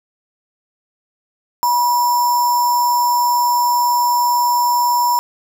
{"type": "tone with sample-and-hold", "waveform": "sine", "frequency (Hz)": 971, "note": "B5", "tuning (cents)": -30, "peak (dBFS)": -12, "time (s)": [1.63, 5.19], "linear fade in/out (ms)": 0, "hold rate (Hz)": 6300, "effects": []}